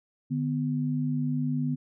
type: tone pair together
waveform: sine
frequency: 149.77 / 249.3 Hz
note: D3 / B3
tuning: +34 / +16 cents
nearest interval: major sixth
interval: 882 cents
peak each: -28 dBFS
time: 0.3-1.76 s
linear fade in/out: 20 ms
effects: none